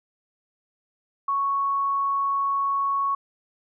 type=tone; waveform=sine; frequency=1108.7 Hz; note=C#6; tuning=in tune; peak=-21 dBFS; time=1.28-3.15 s; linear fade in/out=5 ms; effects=none